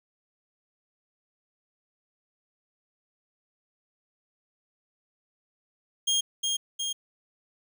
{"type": "tone with echo", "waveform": "25% pulse", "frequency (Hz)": 3236, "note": "G#7", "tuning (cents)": -46, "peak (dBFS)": -19, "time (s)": [6.07, 6.21], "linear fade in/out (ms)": 10, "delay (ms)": 360, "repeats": 2, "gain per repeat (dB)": -3, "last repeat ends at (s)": 6.93, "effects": []}